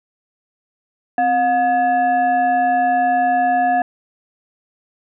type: tone with frequency modulation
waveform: sine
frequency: 719 Hz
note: F#5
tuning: 50 cents flat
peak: -13 dBFS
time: 1.18-3.82 s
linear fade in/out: 2 ms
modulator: 979 Hz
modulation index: 0.56
effects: none